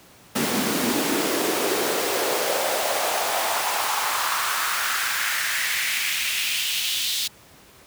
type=noise with high-pass filter sweep; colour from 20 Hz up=pink; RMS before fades=-24 dBFS; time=0.35-7.28 s; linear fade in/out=10 ms; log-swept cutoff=210 to 3700 Hz; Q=2.6; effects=pink hiss -50 dBFS RMS until 7.86 s + high-pass 80 Hz 12 dB/octave